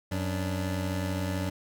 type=tone pair together; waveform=25% pulse; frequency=91.57 / 290.5 Hz; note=F#2 / D4; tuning=-17 / -19 cents; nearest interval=octave + minor sixth; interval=1998 cents; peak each=-26 / -31 dBFS; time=0.11-1.5 s; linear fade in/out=10 ms; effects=none